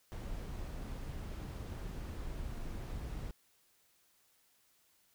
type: noise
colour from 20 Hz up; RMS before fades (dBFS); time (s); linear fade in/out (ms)
brown; -42; 0.12-3.31; 0
effects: white hiss -71 dBFS RMS until 5.14 s